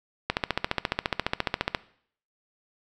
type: click train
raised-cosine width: 0.3 ms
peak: -7 dBFS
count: 22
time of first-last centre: 0.3-1.748 s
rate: 14.5 Hz
effects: noise-tail reverb RT60 0.6 s tail -19 dB re dry